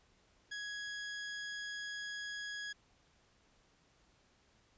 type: tone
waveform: sawtooth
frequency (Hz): 1665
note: G#6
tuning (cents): +4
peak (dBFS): -37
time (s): 0.51-2.73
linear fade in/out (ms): 10
effects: pink hiss -70 dBFS RMS until 4.77 s + resampled to 16000 Hz